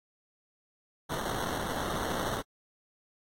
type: noise with sample-and-hold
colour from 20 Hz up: white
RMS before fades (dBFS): -34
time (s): 1.09-2.42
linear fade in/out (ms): 20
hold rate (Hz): 2450
effects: AAC 48 kbps